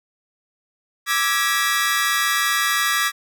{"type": "chord", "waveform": "sawtooth", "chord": "E dominant seventh", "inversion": "third", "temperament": "equal with one note detuned", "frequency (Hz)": [1174.7, 1318.5, 1661.2, 1936], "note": ["D6", "E6", "G#6", "B6"], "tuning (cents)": [0, 0, 0, -35], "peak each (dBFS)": [-20, -24, -19, -19], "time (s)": [1.06, 3.12], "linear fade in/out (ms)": 50, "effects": []}